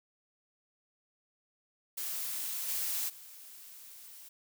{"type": "noise with level steps", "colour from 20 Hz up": "blue", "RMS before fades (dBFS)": [-37, -34, -51], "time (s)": [1.97, 4.29], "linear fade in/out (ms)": 10, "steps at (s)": [2.67, 3.08], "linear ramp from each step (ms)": 20, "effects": []}